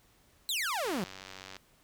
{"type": "exponential sweep", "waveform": "sawtooth", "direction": "down", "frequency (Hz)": [4186, 165.4], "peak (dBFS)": -27, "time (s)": [0.49, 1.04], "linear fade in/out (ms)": 0}
{"type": "click train", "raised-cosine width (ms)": 0.2, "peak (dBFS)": -27, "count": 69, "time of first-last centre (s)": [0.85, 1.567], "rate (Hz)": 94.9}
{"effects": ["pink hiss -65 dBFS RMS until 1.83 s"]}